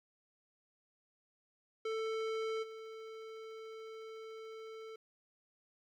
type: tone with level steps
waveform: square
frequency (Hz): 443.1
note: A4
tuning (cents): +12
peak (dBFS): -36 / -47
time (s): 1.85-4.96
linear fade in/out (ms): 5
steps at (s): 2.62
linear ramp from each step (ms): 20
effects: low-pass 4000 Hz 12 dB/octave + 12-bit

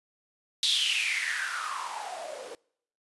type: noise with band-pass filter sweep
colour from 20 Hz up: blue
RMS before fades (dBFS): -31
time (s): 0.63-2.55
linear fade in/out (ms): 0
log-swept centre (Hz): 3800 to 460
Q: 8.5
effects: noise-tail reverb RT60 0.7 s tail -26 dB re dry + resampled to 24000 Hz

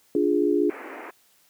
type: chord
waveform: sine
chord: D diminished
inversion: none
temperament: equal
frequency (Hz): 293.7 / 349.2 / 415.3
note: D4 / F4 / Ab4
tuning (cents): 0 / 0 / 0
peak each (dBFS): -23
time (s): 0.15-0.7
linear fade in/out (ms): 2
type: band-pass noise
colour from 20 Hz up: pink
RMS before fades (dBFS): -39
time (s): 0.69-1.11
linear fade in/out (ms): 10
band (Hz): 280 to 2400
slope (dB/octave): 48
effects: white hiss -61 dBFS RMS until 1.49 s + high-pass 100 Hz 12 dB/octave

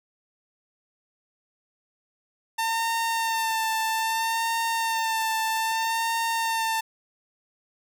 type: tone with vibrato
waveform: sawtooth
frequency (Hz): 901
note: A5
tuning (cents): +41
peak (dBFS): -20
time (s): 2.58-6.81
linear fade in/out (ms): 10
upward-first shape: sine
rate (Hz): 0.62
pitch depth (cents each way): 26
effects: none

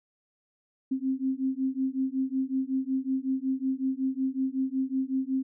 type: beating tone pair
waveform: sine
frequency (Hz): 261.6 / 267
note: C4 / C4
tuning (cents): 0 / +35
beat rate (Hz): 5.4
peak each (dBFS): -29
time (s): 0.91-5.43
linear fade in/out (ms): 10
effects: none

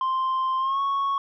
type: tone with pitch glide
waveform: sine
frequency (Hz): 1046.5 to 1106.2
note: C6 to C#6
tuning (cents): 0 to -4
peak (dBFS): -19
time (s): 0.01-1.18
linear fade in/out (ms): 2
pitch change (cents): +96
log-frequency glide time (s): 0.59-0.8
effects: tanh soft clip ceiling -21 dBFS

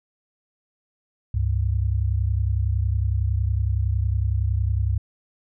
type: tone pair together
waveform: sine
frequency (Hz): 69.34 / 100.2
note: C#2 / G2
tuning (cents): +1 / +38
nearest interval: tritone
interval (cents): 637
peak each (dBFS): -22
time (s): 1.34-4.98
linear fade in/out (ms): 5
effects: none

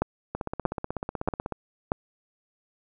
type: two click trains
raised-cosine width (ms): 1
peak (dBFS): -16 / -9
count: 20 / 4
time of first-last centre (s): 0.35-1.523 / 0.02-1.919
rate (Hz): 16.2 / 1.58
effects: none

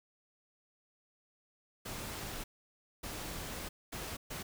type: noise bursts at uneven times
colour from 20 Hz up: pink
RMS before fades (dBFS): -42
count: 4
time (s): 1.85-2.44 / 3.03-3.69 / 3.92-4.17 / 4.3-4.43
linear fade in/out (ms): 10
effects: none

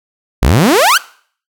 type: exponential sweep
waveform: sawtooth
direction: up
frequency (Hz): 48.71 to 1661.2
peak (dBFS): -3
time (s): 0.42-0.98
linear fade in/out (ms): 10
effects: noise-tail reverb RT60 0.5 s tail -20 dB re dry

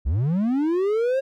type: linear sweep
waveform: triangle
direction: up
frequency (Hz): 54.4 to 547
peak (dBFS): -17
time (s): 0.05-1.21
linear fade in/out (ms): 20
effects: none

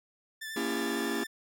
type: tone with vibrato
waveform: sawtooth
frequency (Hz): 1760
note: A6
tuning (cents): 0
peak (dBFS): -34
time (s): 0.41-1.27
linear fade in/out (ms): 10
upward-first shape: triangle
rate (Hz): 11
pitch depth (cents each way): 30
type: chord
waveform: 45% pulse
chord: A# diminished seventh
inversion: none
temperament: just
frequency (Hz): 233.1 / 279.7 / 335.6 / 402.8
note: A#3 / C#4 / E4 / G4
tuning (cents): 0 / +16 / +31 / +47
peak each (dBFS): -36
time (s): 0.56-1.24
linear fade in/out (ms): 5
effects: none

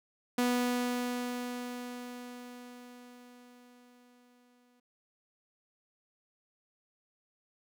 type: tone with exponential decay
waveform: sawtooth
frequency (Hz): 245.7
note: B3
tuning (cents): -9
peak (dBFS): -22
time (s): 0.38-4.8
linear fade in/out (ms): 5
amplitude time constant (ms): 960
effects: none

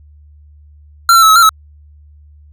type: tone with pitch steps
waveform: square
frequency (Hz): 1367 / 1350 / 1302 / 1285 / 1376 / 1296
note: F6 / E6 / E6 / E6 / F6 / E6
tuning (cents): -37 / +41 / -22 / -45 / -26 / -30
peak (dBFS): -5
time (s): 1.09-1.492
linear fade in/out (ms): 2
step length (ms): 67
effects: added 74 Hz sine -39 dBFS peak until 2.52 s

